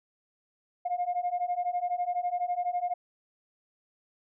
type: beating tone pair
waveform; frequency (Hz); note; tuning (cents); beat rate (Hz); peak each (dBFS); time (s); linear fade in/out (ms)
sine; 705 / 717; F5 / F5; +16 / +45; 12; -30 / -29; 0.85-2.94; 10
effects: tanh soft clip ceiling -22 dBFS